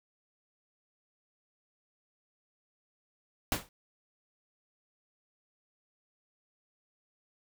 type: noise with exponential decay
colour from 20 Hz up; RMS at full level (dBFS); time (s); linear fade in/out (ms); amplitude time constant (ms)
pink; -26; 3.52-3.69; 1; 35
effects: none